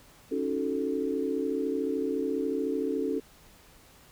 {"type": "chord", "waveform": "sine", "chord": "D# half-diminished seventh", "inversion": "third", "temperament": "equal", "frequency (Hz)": [277.2, 311.1, 370, 440], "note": ["C#4", "D#4", "F#4", "A4"], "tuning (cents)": [0, 0, 0, 0], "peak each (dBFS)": [-31, -35, -34, -31], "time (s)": [0.31, 3.2], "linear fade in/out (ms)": 10, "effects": ["pink hiss -56 dBFS RMS until 4.11 s"]}